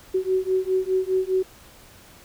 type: beating tone pair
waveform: sine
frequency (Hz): 372.8 / 377.7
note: F#4 / F#4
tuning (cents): +13 / +36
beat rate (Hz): 4.9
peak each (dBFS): -23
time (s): 0.14-1.43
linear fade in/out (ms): 10
effects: pink hiss -49 dBFS RMS until 2.24 s